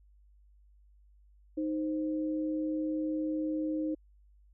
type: tone pair together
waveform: sine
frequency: 311.1 / 523.2 Hz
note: D#4 / C5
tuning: 0 / 0 cents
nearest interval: major sixth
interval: 900 cents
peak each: -30 / -39 dBFS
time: 1.57-3.95 s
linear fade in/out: 10 ms
effects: added 50 Hz sine -58 dBFS peak until 4.53 s